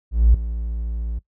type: tone with ADSR envelope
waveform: triangle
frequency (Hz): 56.9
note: A#1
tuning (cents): -41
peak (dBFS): -4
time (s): 0.11-1.19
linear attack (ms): 230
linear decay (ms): 4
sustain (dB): -17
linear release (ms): 7
effects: noise-tail reverb RT60 0.1 s tail -19 dB re dry + tanh soft clip ceiling -6 dBFS